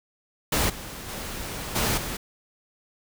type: noise with level steps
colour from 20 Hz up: pink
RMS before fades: -23 / -38 / -34 / -24 / -32 dBFS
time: 0.52-2.17 s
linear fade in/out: 5 ms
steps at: 0.69 / 1.08 / 1.75 / 1.97 s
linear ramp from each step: 10 ms
effects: none